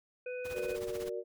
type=harmonic tone; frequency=498.7 Hz; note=B4; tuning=17 cents sharp; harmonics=1 / 3 / 5; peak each=-37 / -50 / -46 dBFS; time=0.26-0.76 s; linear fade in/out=5 ms
type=noise with tremolo; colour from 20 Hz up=pink; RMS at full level=-45 dBFS; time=0.44-1.1 s; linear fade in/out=20 ms; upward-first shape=sine; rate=16 Hz; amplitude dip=75%
type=chord; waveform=sine; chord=Gb augmented; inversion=none; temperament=equal; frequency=370 / 466.2 / 587.3 Hz; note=Gb4 / Bb4 / D5; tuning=0 / 0 / 0 cents; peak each=-39 / -38 / -42 dBFS; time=0.53-1.24 s; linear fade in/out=50 ms
effects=none